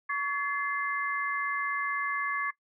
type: tone cluster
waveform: sine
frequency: 1129 / 1716 / 2080 Hz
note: C#6 / A6 / C7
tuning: +31 / -44 / -11 cents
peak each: -31 / -31 / -35 dBFS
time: 0.09-2.51 s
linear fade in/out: 10 ms
effects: noise-tail reverb RT60 0.1 s tail -19 dB re dry